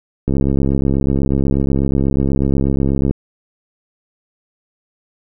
click train, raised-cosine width 3 ms, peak -4 dBFS, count 194, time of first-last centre 0.28-3.11 s, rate 68.2 Hz, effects none

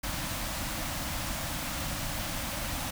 pink band-stop noise, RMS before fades -34 dBFS, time 0.03-2.91 s, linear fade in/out 10 ms, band 330 to 520 Hz, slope 96 dB/octave, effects none

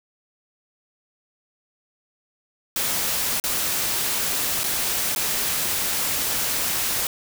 white noise with dropouts, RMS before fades -24 dBFS, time 2.76-7.07 s, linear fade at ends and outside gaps 2 ms, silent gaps 3.4-3.439 / 4.635-4.64 / 5.15-5.16 s, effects none

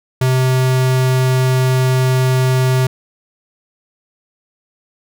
square tone, 129.3 Hz, C3, 20 cents flat, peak -12 dBFS, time 0.21-2.87 s, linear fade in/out 5 ms, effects none

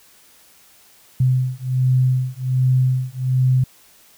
sine beating tone pair, 127.9 / 129.2 Hz, C3 / C3, -39 / -21 cents, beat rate 1.3 Hz, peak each -18 dBFS, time 1.2-3.64 s, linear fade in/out 5 ms, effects white hiss -51 dBFS RMS until 4.17 s

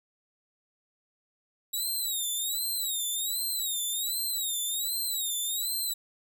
10% pulse tone with vibrato, 3821 Hz, A#7, 42 cents sharp, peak -22 dBFS, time 1.73-5.94 s, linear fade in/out 10 ms, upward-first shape sine, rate 1.3 Hz, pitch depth 140 cents each way, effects none

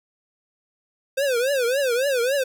square tone with vibrato, 517 Hz, C5, 21 cents flat, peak -20 dBFS, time 1.17-2.44 s, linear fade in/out 10 ms, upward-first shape triangle, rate 3.6 Hz, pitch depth 210 cents each way, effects none

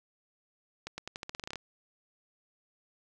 accelerating click train, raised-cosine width 0.2 ms, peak -21 dBFS, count 13, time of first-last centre 0.87-1.557 s, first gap 110 ms, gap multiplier 0.87, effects none

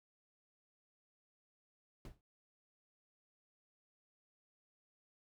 brown noise with exponential decay, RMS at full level -43 dBFS, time 2.05-2.21 s, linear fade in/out 2 ms, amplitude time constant 34 ms, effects none

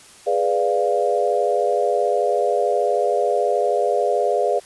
sine chord, G# diminished seventh, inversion none, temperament equal, 415.3 / 493.9 / 587.3 / 698.5 Hz, G#4 / B4 / D5 / F5, 0 / 0 / 0 / 0 cents, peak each -22 dBFS, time 0.26-4.6 s, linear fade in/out 20 ms, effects white hiss -46 dBFS RMS until 4.65 s + resampled to 24000 Hz

